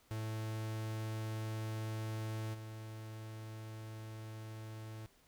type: tone with level steps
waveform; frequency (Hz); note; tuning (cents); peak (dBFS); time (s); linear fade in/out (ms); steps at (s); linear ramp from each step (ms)
45% pulse; 109.7; A2; -5; -38 / -45; 0.11-5.06; 0; 2.53; 20
effects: pink hiss -68 dBFS RMS until 5.27 s